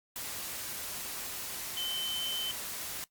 sine tone in noise, 3069 Hz, G7, 37 cents flat, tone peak -33 dBFS, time 1.77-2.51 s, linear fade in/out 0 ms, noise white, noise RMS -39 dBFS, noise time 0.16-3.04 s, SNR +3 dB, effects noise-tail reverb RT60 0.1 s tail -18 dB re dry + Opus 48 kbps

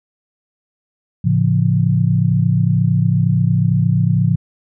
sine chord, A augmented, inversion none, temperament equal with one note detuned, 110 / 138.59 / 172.11 Hz, A2 / C#3 / E#3, 0 / 0 / -25 cents, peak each -16 dBFS, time 1.24-4.36 s, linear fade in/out 10 ms, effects none

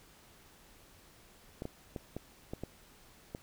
clicks, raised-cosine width 2 ms, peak -25 dBFS, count 7, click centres 1.621 / 1.654 / 1.962 / 2.166 / 2.535 / 2.636 / 3.349 s, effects pink hiss -60 dBFS RMS until 3.42 s

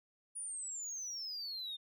sine exponential sweep, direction down, 9780 to 3618 Hz, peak -38 dBFS, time 0.35-1.77 s, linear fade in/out 20 ms, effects tanh soft clip ceiling -38 dBFS

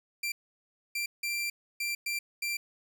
sawtooth tone bursts at uneven times, 2361 Hz, D7, 9 cents sharp, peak -27 dBFS, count 6, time 0.23-0.32 / 0.95-1.06 / 1.23-1.5 / 1.8-1.95 / 2.06-2.19 / 2.42-2.57 s, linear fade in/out 5 ms, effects none

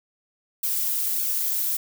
violet noise with flanger, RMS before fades -25 dBFS, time 0.63-1.77 s, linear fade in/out 5 ms, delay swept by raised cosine 1 to 4.3 ms, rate 1.7 Hz, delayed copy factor -0.8, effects none

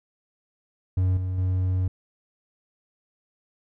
triangle tone with level steps, 92.5 Hz, F#2, in tune, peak -17 / -23 / -19 dBFS, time 0.97-1.88 s, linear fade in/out 5 ms, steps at 1.17 / 1.38 s, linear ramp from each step 2 ms, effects none

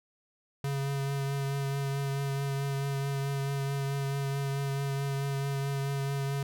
square tone with vibrato, 138.59 Hz, C#3, in tune, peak -30 dBFS, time 0.64-6.43 s, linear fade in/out 2 ms, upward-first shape triangle, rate 4.6 Hz, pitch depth 20 cents each way, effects none

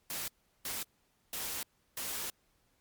white noise bursts at uneven times, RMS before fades -38 dBFS, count 4, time 0.1-0.28 / 0.65-0.83 / 1.33-1.63 / 1.97-2.3 s, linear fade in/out 2 ms, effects pink hiss -73 dBFS RMS until 2.8 s + MP3 96 kbps

